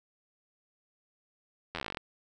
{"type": "slowing click train", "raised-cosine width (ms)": 0.3, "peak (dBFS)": -19, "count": 14, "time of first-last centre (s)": [1.75, 1.972], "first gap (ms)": 11, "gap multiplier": 1.07, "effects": []}